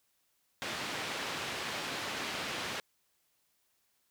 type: band-pass noise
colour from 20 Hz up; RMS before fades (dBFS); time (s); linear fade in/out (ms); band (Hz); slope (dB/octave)
white; -38; 0.62-2.8; 0; 110 to 3300; 12
effects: white hiss -75 dBFS RMS until 4.1 s